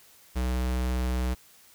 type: tone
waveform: square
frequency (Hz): 62.7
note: B1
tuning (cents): +27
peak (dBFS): -26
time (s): 0.35-1.35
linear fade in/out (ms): 20
effects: white hiss -56 dBFS RMS until 1.74 s